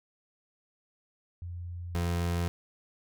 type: tone pair in turn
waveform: sine / 30% pulse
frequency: 87.31 / 86.26 Hz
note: F2 / F2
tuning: 0 / -21 cents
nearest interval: unison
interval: 21 cents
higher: first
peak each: -36 / -25 dBFS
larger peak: second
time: 1.42-1.95 / 1.95-2.48 s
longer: neither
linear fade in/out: 0 ms
effects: none